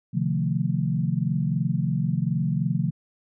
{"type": "chord", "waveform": "sine", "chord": "F dominant seventh", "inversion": "second", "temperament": "equal with one note detuned", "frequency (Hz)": [130.81, 151.75, 174.61, 220], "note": ["C3", "Eb3", "F3", "A3"], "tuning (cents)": [0, -43, 0, 0], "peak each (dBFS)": [-27, -26, -26, -31], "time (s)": [0.13, 2.91], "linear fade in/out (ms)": 20, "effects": []}